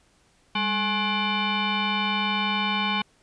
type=tone with frequency modulation; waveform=sine; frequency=1077 Hz; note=C6; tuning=50 cents sharp; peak=-22 dBFS; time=0.55-3.02 s; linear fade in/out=5 ms; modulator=639 Hz; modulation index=3.6; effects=pink hiss -62 dBFS RMS until 3.22 s + resampled to 22050 Hz